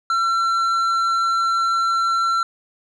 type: tone with tanh clipping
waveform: sine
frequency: 1353 Hz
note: E6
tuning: 45 cents sharp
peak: -18 dBFS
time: 0.1-2.43 s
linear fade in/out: 2 ms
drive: 8 dB
effects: none